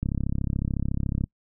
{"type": "click train", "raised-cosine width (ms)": 5, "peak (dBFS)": -14, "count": 42, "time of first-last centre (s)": [0.03, 1.239], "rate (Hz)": 33.9, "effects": ["noise-tail reverb RT60 0.1 s tail -26 dB re dry"]}